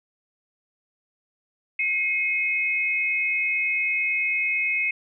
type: tone pair together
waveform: sine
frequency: 2160 / 2531 Hz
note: C#7 / D#7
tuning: -45 / +29 cents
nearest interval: minor third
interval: 274 cents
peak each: -24 / -24 dBFS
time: 1.79-4.91 s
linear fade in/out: 5 ms
effects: none